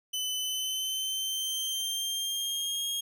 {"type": "tone with pitch glide", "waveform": "sawtooth", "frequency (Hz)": [3020, 3256], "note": ["F#7", "G#7"], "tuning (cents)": [35, -35], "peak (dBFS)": -27, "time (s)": [0.13, 3.01], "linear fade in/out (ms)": 10, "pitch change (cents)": 130, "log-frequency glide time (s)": [0.38, 2.86], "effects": []}